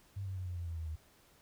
sine tone with pitch steps, 98.4 / 95.21 / 92.13 / 89.15 / 86.26 / 83.46 / 80.76 / 78.15 Hz, G2 / G2 / F#2 / F2 / F2 / E2 / E2 / D#2, +7 / -50 / -7 / +36 / -21 / +22 / -35 / +8 cents, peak -37 dBFS, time 0.16-0.96 s, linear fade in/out 10 ms, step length 100 ms, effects pink hiss -65 dBFS RMS until 1.41 s

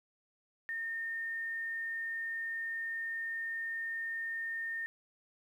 sine tone, 1825 Hz, A#6, 37 cents flat, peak -35 dBFS, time 0.69-4.86 s, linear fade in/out 0 ms, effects 11-bit

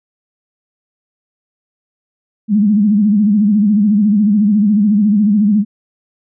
sine tone with vibrato, 207.7 Hz, G#3, in tune, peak -8 dBFS, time 2.48-5.65 s, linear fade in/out 50 ms, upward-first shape sine, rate 14 Hz, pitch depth 96 cents each way, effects none

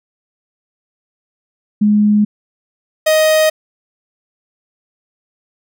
sine / 45% pulse tone pair in turn, 209.2 / 625.7 Hz, G#3 / D#5, +13 / +10 cents, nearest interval octave + perfect fifth, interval 1897 cents, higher second, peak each -8 / -9 dBFS, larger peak first, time 1.81-2.25 / 3.06-3.5 s, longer neither, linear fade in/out 10 ms, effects none

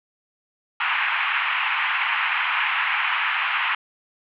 white band-pass noise, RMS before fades -23 dBFS, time 0.8-3.75 s, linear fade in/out 5 ms, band 870 to 2800 Hz, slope 48 dB/octave, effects none

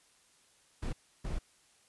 brown noise bursts at uneven times, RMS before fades -35 dBFS, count 2, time 0.82-0.93 / 1.24-1.39 s, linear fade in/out 10 ms, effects white hiss -66 dBFS RMS until 1.88 s + resampled to 24000 Hz

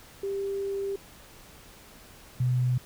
sine tone pair in turn, 394.7 / 125.33 Hz, G4 / B2, +12 / +26 cents, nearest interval octave + minor sixth, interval 1986 cents, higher first, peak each -28 / -22 dBFS, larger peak second, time 0.23-0.96 / 2.4-2.78 s, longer first, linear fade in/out 5 ms, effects pink hiss -51 dBFS RMS until 2.85 s

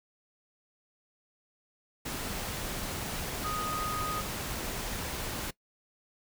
sine tone in noise, 1244.5 Hz, D#6, in tune, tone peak -33 dBFS, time 3.44-4.21 s, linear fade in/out 10 ms, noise pink, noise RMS -36 dBFS, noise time 2.05-5.51 s, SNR 0 dB, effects noise-tail reverb RT60 0.1 s tail -21 dB re dry

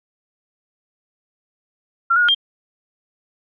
sine tone with pitch steps, 1371 / 1451 / 1428 / 3198 Hz, F6 / F#6 / F6 / G7, -32 / -34 / +38 / +34 cents, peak -12 dBFS, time 2.1-2.348 s, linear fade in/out 10 ms, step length 62 ms, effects none

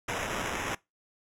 blue noise with sample-and-hold, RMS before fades -33 dBFS, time 0.08-0.75 s, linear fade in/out 5 ms, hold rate 4410 Hz, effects noise-tail reverb RT60 0.2 s tail -22 dB re dry + low-pass 11000 Hz 12 dB/octave

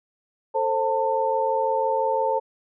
sine tone cluster, 443.1 / 529 / 894 Hz, A4 / C5 / A5, +12 / +19 / +27 cents, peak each -27 / -24 / -23 dBFS, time 0.54-2.4 s, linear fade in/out 20 ms, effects none

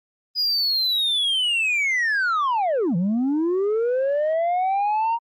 sine linear two-way sweep, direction down then up, 4978 to 163.3 to 940 Hz, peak -16 dBFS, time 0.35-5.19 s, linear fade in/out 50 ms, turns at 2.96 s, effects tanh soft clip ceiling -18 dBFS + Opus 32 kbps

